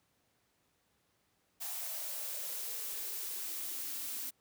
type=noise with high-pass filter sweep; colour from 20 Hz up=blue; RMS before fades=-40 dBFS; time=1.6-4.31 s; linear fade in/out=20 ms; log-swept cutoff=730 to 240 Hz; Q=4.9; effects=pink hiss -75 dBFS RMS until 4.4 s + high-pass 80 Hz 12 dB/octave